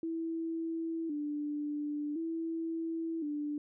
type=tone with vibrato; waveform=sine; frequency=311.1 Hz; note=D#4; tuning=in tune; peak=-33 dBFS; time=0.03-3.58 s; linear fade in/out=2 ms; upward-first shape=square; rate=0.47 Hz; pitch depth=92 cents each way; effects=none